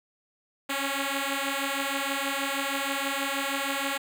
5% pulse beating tone pair, 272.9 / 279.2 Hz, C#4 / C#4, -27 / +13 cents, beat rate 6.3 Hz, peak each -19 / -19 dBFS, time 0.69-3.98 s, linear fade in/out 10 ms, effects none

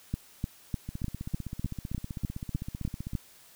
two click trains, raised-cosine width 5 ms, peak -23 / -17 dBFS, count 36 / 11, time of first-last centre 0.89-3.134 / 0.14-3.152 s, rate 15.6 / 3.32 Hz, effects white hiss -56 dBFS RMS until 3.55 s

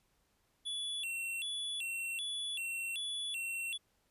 square tone with vibrato, 3050 Hz, G7, 48 cents flat, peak -37 dBFS, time 0.65-3.78 s, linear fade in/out 20 ms, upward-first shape square, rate 1.3 Hz, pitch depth 200 cents each way, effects pink hiss -75 dBFS RMS until 4.1 s + resampled to 32000 Hz

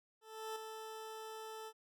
20% pulse tone with ADSR envelope, 439.7 Hz, A4, 1 cent flat, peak -35 dBFS, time 0.21-1.73 s, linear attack 350 ms, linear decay 3 ms, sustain -6 dB, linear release 56 ms, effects none

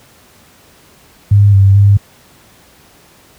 sine tone with pitch steps, 101.6 / 97.9 / 100.6 Hz, G#2 / G2 / G2, -38 / -2 / +45 cents, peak -3 dBFS, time 1.31-1.97 s, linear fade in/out 5 ms, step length 220 ms, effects pink hiss -45 dBFS RMS until 3.38 s + high-pass 60 Hz 12 dB/octave

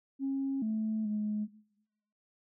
sine tone with pitch steps, 271.6 / 218.2 / 211.1 Hz, C#4 / A3 / G#3, -35 / -14 / +29 cents, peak -29 dBFS, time 0.19-1.48 s, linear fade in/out 50 ms, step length 430 ms, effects noise-tail reverb RT60 1.0 s tail -21 dB re dry + tanh soft clip ceiling -25 dBFS

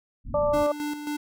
pink low-pass noise, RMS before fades -35 dBFS, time 0.24-0.66 s, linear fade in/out 50 ms, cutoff 280 Hz, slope 96 dB/octave
harmonic tone, 293.7 Hz, D4, in tune, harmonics 2 / 3 / 4, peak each -21 / -31 / -31 dBFS, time 0.34-0.72 s, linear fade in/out 5 ms
square tone with tremolo, 295.7 Hz, D4, 12 cents sharp, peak -28 dBFS, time 0.53-1.17 s, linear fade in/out 10 ms, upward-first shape square, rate 3.7 Hz, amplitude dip 55%
effects none

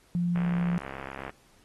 sine tone, 174.3 Hz, F3, 3 cents flat, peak -24 dBFS, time 0.15-0.78 s, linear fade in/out 0 ms
click train, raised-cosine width 0.5 ms, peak -23 dBFS, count 64, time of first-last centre 0.36-1.295 s, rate 67.4 Hz
effects pink hiss -62 dBFS RMS until 1.64 s + AAC 32 kbps

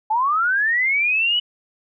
sine linear sweep, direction up, 839 to 2980 Hz, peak -16 dBFS, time 0.1-1.4 s, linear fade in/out 10 ms, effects none

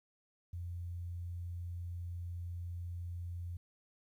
sine tone, 87.1 Hz, F2, 4 cents flat, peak -39 dBFS, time 0.53-3.57 s, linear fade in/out 5 ms, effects 12-bit

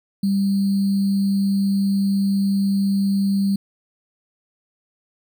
sine tone with sample-and-hold, 197.1 Hz, G3, 10 cents sharp, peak -16 dBFS, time 0.23-3.56 s, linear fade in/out 5 ms, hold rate 4410 Hz, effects none

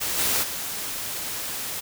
white noise with level steps, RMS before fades -27 / -23 / -31 dBFS, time 0-1.81 s, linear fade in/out 20 ms, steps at 0.17 / 0.42 s, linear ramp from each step 20 ms, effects none

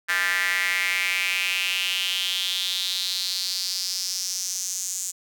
square tone with high-pass filter sweep, 92.5 Hz, F#2, in tune, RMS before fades -26 dBFS, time 0.08-5.12 s, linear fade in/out 20 ms, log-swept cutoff 1700 to 7100 Hz, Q 4.6, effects none

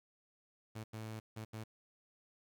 sawtooth tone bursts at uneven times, 110 Hz, A2, in tune, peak -39 dBFS, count 4, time 0.75-0.84 / 0.93-1.2 / 1.36-1.45 / 1.53-1.64 s, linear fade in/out 10 ms, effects 11-bit

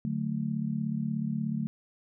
sine chord, D major, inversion none, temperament just, 146.83 / 183.54 / 220.2 Hz, D3 / F#3 / A3, 0 / -14 / +2 cents, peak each -33 / -35 / -31 dBFS, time 0.05-1.67 s, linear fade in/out 0 ms, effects none

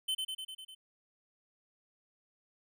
square tone with echo, 3063 Hz, G7, 41 cents flat, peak -31 dBFS, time 0.08-0.15 s, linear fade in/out 10 ms, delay 100 ms, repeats 6, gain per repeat -3 dB, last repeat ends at 0.75 s, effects none

